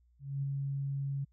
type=tone with ADSR envelope; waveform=sine; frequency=138.59 Hz; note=C#3; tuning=in tune; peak=-30 dBFS; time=0.19-1.25 s; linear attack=240 ms; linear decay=9 ms; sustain=-2 dB; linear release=14 ms; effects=added 60 Hz sine -64 dBFS peak until 1.32 s

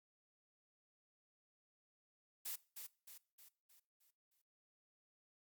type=noise with echo; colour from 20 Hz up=blue; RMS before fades=-44 dBFS; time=2.45-2.56 s; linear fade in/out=10 ms; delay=310 ms; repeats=6; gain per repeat=-6 dB; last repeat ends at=4.42 s; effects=noise-tail reverb RT60 0.4 s tail -21 dB re dry + Opus 48 kbps

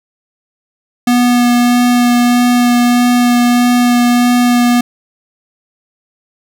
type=tone with vibrato; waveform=square; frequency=243.2 Hz; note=B3; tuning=26 cents flat; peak=-8 dBFS; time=1.07-4.81 s; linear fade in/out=5 ms; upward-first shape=sine; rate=1.6 Hz; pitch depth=10 cents each way; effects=none

